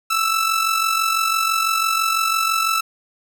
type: tone with amplitude modulation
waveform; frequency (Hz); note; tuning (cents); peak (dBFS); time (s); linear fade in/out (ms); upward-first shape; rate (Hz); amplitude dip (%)
sawtooth; 1321; E6; +3; -11; 0.1-2.81; 10; sine; 46; 55
effects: none